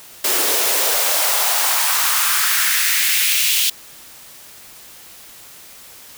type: noise with high-pass filter sweep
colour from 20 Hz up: white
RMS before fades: -17 dBFS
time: 0.24-3.7 s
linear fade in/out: 5 ms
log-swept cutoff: 340 to 3100 Hz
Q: 2.3
effects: white hiss -41 dBFS RMS until 6.17 s